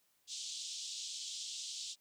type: band-pass noise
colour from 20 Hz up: pink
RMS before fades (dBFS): -44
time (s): 0.27-1.96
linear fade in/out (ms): 50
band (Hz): 3200 to 7900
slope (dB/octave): 48
effects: white hiss -75 dBFS RMS until 2 s